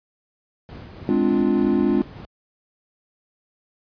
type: noise with tremolo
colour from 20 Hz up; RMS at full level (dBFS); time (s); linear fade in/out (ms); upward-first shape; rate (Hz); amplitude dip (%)
brown; -33; 0.69-2.25; 0; sine; 3.4; 30
type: chord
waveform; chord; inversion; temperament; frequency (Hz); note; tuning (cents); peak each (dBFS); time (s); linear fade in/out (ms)
triangle; D half-diminished seventh; second; equal with one note detuned; 207.7 / 257.7 / 293.7 / 349.2; Ab3 / C4 / D4 / F4; 0 / -26 / 0 / 0; -20; 1.09-2.02; 0
effects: high-pass 80 Hz 12 dB/octave + resampled to 11025 Hz